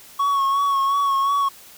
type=tone with vibrato; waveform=triangle; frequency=1108.7 Hz; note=C#6; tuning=in tune; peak=-15 dBFS; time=0.19-1.49 s; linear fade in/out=10 ms; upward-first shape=sine; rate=2.8 Hz; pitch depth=34 cents each way; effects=white hiss -45 dBFS RMS until 1.77 s